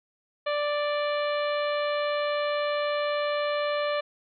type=harmonic tone; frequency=587.3 Hz; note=D5; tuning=in tune; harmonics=1 / 2 / 3 / 4 / 5 / 6 / 7; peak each=-26 / -32 / -36 / -38 / -40 / -42 / -43 dBFS; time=0.46-4.01 s; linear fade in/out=10 ms; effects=none